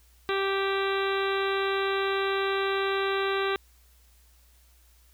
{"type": "harmonic tone with a mistuned harmonic", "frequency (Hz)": 390.8, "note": "G4", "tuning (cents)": -5, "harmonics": [1, 2, 3, 4, 5, 6, 7, 8, 9, 10], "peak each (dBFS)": [-27, -36, -32, -34, -38, -39, -39, -42, -42, -39], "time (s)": [0.29, 3.56], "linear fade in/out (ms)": 0, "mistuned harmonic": 8, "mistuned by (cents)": 42, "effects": ["added 60 Hz sine -57 dBFS peak until 5.13 s", "white hiss -63 dBFS RMS until 5.13 s"]}